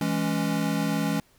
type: chord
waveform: square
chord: C# minor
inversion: first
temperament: equal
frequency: 164.81 / 207.7 / 277.2 Hz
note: E3 / G#3 / C#4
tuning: 0 / 0 / 0 cents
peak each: -29 dBFS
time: 0.01-1.2 s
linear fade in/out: 2 ms
effects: pink hiss -61 dBFS RMS until 1.38 s